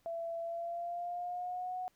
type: tone with pitch glide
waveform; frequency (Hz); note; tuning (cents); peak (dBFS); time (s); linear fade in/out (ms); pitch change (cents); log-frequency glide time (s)
sine; 670 to 734.9; E5 to F#5; +28 to -12; -36; 0.06-1.88; 0; +160; 0.4-1.76
effects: pink hiss -73 dBFS RMS until 1.95 s